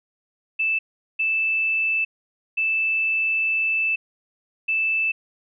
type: tone bursts at uneven times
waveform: sine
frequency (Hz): 2637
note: E7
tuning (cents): 0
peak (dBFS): -19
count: 4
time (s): 0.59-0.79 / 1.19-2.05 / 2.57-3.96 / 4.68-5.12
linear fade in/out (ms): 10
effects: none